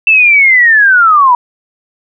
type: linear sweep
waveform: sine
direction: down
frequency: 2674 to 946 Hz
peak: -3 dBFS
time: 0.07-1.35 s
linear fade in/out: 2 ms
effects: none